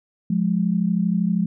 sine tone pair together, 177.2 / 209.9 Hz, F3 / G#3, +25 / +19 cents, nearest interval minor third, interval 294 cents, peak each -20 / -21 dBFS, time 0.3-1.46 s, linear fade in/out 5 ms, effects none

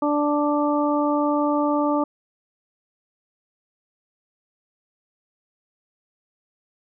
harmonic tone, 293.7 Hz, D4, in tune, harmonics 1 / 2 / 3 / 4, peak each -21 / -24 / -26 / -27 dBFS, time 0.02-2.04 s, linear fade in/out 5 ms, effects none

